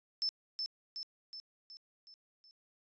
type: tone with echo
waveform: sine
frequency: 5274 Hz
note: E8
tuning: in tune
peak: -29 dBFS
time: 0.22-0.29 s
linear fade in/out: 0 ms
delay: 370 ms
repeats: 6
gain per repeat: -5 dB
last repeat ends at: 2.51 s
effects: tanh soft clip ceiling -29 dBFS + resampled to 16000 Hz